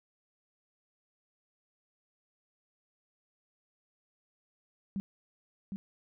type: tone with echo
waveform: sine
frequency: 196 Hz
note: G3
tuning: in tune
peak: -31 dBFS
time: 4.96-5 s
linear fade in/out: 0 ms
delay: 760 ms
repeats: 1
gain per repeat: -4 dB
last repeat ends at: 5.76 s
effects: none